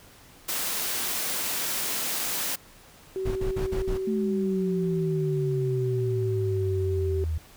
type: high-pass noise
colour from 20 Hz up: white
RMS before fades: -29 dBFS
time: 0.48-2.56 s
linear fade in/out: 10 ms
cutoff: 140 Hz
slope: 48 dB/octave
type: tone with pitch glide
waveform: sine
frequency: 380 to 384.4 Hz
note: F#4 to G4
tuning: +46 to -34 cents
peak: -27 dBFS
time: 3.16-7.24 s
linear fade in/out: 0 ms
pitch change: +20 cents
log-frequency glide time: 6.79-6.94 s
type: noise bursts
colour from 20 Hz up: brown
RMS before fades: -29 dBFS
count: 5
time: 3.25-3.98 s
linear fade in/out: 10 ms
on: 110 ms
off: 45 ms
type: exponential sweep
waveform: sine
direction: down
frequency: 220 to 77.78 Hz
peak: -25 dBFS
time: 4.07-7.38 s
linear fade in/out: 5 ms
effects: pink hiss -52 dBFS RMS until 7.56 s